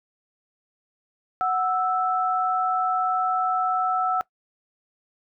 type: tone pair together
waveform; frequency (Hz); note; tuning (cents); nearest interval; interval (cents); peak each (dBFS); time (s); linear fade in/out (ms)
sine; 740 / 1318.5; F#5 / E6; 0 / 0; minor seventh; 1000; -23; 1.41-4.21; 0
effects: noise-tail reverb RT60 0.1 s tail -20 dB re dry